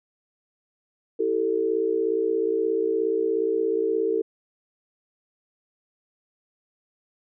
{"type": "tone cluster", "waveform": "sine", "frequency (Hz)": [328, 390.3, 447.2], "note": ["E4", "G4", "A4"], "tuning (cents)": [-9, -8, 28], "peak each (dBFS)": [-29, -26, -23], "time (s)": [1.19, 4.22], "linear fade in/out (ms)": 10, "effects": []}